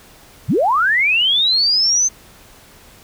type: linear sweep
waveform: sine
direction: up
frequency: 81.5 to 6272 Hz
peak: -12 dBFS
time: 0.48-2.09 s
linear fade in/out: 20 ms
effects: pink hiss -45 dBFS RMS until 3.03 s